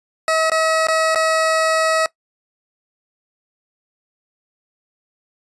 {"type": "tone with dropouts", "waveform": "20% pulse", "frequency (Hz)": 641, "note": "E5", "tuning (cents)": -49, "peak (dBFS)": -10, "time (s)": [0.28, 2.06], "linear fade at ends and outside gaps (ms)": 1, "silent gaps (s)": [[0.499, 0.517], [0.87, 0.884], [1.148, 1.157]], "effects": ["noise-tail reverb RT60 0.1 s tail -20 dB re dry", "resampled to 24000 Hz"]}